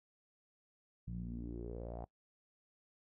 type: tone with low-pass filter sweep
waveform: sawtooth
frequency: 58.27 Hz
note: A#1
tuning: in tune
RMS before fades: -44 dBFS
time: 1.07-2.05 s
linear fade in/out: 10 ms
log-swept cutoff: 150 to 770 Hz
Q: 5.2
effects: noise-tail reverb RT60 0.1 s tail -22 dB re dry